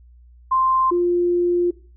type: tone pair in turn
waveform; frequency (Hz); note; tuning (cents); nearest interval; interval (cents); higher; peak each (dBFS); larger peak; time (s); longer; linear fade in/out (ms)
sine; 1046 / 350.9; C6 / F4; -1 / +8; octave + perfect fifth; 1891; first; -15; neither; 0.51-0.91 / 0.91-1.71; second; 10
effects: noise-tail reverb RT60 0.4 s tail -19 dB re dry + added 60 Hz sine -45 dBFS peak until 1.96 s